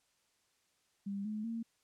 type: tone with pitch steps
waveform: sine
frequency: 199.2 / 213.5 / 228.8 Hz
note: G3 / G#3 / A#3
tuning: +28 / +48 / -32 cents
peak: -36 dBFS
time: 1.06-1.63 s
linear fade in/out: 10 ms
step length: 190 ms
effects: white hiss -75 dBFS RMS until 1.83 s + low-pass 9000 Hz 12 dB/octave